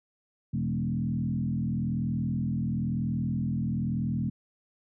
sine tone with frequency modulation, 174.6 Hz, F3, in tune, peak -26 dBFS, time 0.53-4.3 s, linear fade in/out 10 ms, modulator 41 Hz, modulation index 1.7, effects none

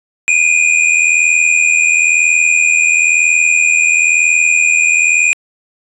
square tone pair together, 2408 / 2489 Hz, D7 / D#7, +43 / 0 cents, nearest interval minor second, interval 57 cents, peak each -12 dBFS, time 0.28-5.33 s, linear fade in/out 0 ms, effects resampled to 22050 Hz

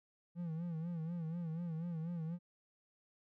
triangle tone with vibrato, 166.6 Hz, E3, 19 cents sharp, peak -36 dBFS, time 0.35-2.39 s, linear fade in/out 50 ms, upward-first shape sine, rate 4.1 Hz, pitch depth 92 cents each way, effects none

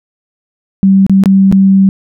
sine tone with dropouts, 193.4 Hz, G3, 23 cents flat, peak -3 dBFS, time 0.83-1.89 s, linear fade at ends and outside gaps 0 ms, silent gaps 1.065-1.096 / 1.237-1.258 / 1.515-1.525 s, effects none

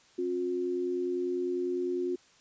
sine tone pair together, 268.8 / 358.8 Hz, C4 / F4, +47 / +47 cents, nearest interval perfect fourth, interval 500 cents, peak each -36 / -29 dBFS, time 0.18-2.16 s, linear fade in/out 10 ms, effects white hiss -61 dBFS RMS until 2.4 s + resampled to 16000 Hz

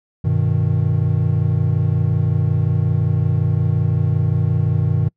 triangle chord, G augmented, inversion none, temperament equal, 98 / 123.47 / 155.56 Hz, G2 / B2 / D#3, 0 / 0 / 0 cents, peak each -17 dBFS, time 0.24-5.09 s, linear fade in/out 10 ms, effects noise-tail reverb RT60 0.1 s tail -26 dB re dry

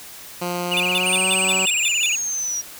10% pulse tone with pitch glide, 176.4 to 187.97 Hz, F3 to F#3, +18 to +28 cents, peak -15 dBFS, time 0.41-1.66 s, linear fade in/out 10 ms, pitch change +110 cents, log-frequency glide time 0.68-1.32 s
triangle tone with vibrato, 2637 Hz, E7, in tune, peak -18 dBFS, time 0.71-2.16 s, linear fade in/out 10 ms, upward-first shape sine, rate 17 Hz, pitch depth 180 cents each way
square tone bursts, 3542 Hz, A7, 11 cents sharp, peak -21 dBFS, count 8, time 0.77-2.06 s, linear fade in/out 0 ms, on 30 ms, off 150 ms
sine linear sweep, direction down, 8850 to 5690 Hz, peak -22 dBFS, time 1.05-2.62 s, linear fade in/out 20 ms
effects white hiss -39 dBFS RMS until 2.79 s

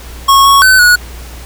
square tone with pitch steps, 1096 / 1107 / 1519 / 1460 Hz, C#6 / C#6 / F#6 / F#6, -20 / -3 / +45 / -24 cents, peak -4 dBFS, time 0.28-0.96 s, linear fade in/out 10 ms, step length 170 ms, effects added 60 Hz sine -27 dBFS peak until 1.45 s + pink hiss -33 dBFS RMS until 1.45 s

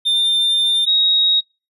triangle / sine tone pair in turn, 3598 / 3781 Hz, A7 / A#7, +38 / +24 cents, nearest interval minor second, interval 86 cents, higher second, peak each -12 dBFS, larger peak neither, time 0.05-0.86 / 0.86-1.41 s, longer first, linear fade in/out 20 ms, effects noise-tail reverb RT60 0.3 s tail -26 dB re dry + resampled to 32000 Hz

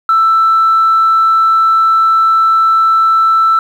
sine tone, 1326 Hz, E6, 10 cents sharp, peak -5 dBFS, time 0.09-3.59 s, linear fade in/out 2 ms, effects tanh soft clip ceiling -3 dBFS + 7-bit

